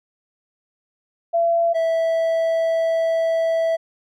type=tone pair in turn; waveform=sine / triangle; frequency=676 / 656.4 Hz; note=E5 / E5; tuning=+43 / -8 cents; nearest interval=minor second; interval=51 cents; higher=first; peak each=-15 dBFS; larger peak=neither; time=1.33-1.74 / 1.74-3.77 s; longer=second; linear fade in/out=20 ms; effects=none